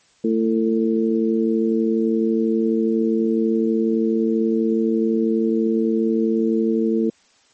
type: harmonic tone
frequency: 112.1 Hz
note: A2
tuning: 33 cents sharp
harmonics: 2 / 3 / 4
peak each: -19 / -21 / -22 dBFS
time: 0.24-7.1 s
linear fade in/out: 5 ms
effects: white hiss -57 dBFS RMS until 7.53 s + MP3 32 kbps